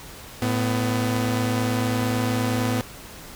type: tone pair together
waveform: sawtooth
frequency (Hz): 110.81 / 250.5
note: A2 / B3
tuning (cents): +13 / +25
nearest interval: octave + major second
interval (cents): 1412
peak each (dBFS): -20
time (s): 0.42-2.81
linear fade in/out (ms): 0
effects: pink hiss -41 dBFS RMS until 3.35 s